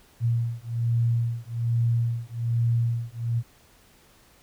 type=beating tone pair; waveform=sine; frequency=116.54 / 117.74 Hz; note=A#2 / A#2; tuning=0 / +18 cents; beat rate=1.2 Hz; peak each=-25 dBFS; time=0.2-3.43 s; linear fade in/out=50 ms; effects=pink hiss -57 dBFS RMS until 4.42 s